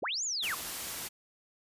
sine linear two-way sweep, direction up then down, 110 to 7270 to 932 Hz, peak -31 dBFS, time 0.02-0.55 s, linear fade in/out 10 ms, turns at 0.24 s
white noise, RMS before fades -38 dBFS, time 0.42-1.09 s, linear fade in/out 20 ms
effects resampled to 32000 Hz

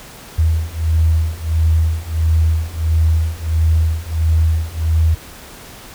sine beating tone pair, 79.6 / 81.1 Hz, D#2 / E2, +40 / -28 cents, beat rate 1.5 Hz, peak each -16 / -15 dBFS, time 0.38-5.15 s, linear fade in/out 10 ms, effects pink hiss -37 dBFS RMS until 5.94 s

